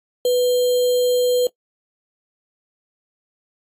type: tone with sample-and-hold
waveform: sine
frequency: 495 Hz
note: B4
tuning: 4 cents sharp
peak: -14 dBFS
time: 0.25-1.47 s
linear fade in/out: 2 ms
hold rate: 3675 Hz
effects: noise-tail reverb RT60 0.1 s tail -21 dB re dry + AAC 64 kbps